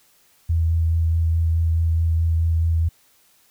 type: tone with vibrato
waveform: sine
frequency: 82.2 Hz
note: E2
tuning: 4 cents flat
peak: -16 dBFS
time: 0.49-2.89 s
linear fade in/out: 10 ms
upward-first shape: sine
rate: 4.7 Hz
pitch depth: 14 cents each way
effects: white hiss -58 dBFS RMS until 3.5 s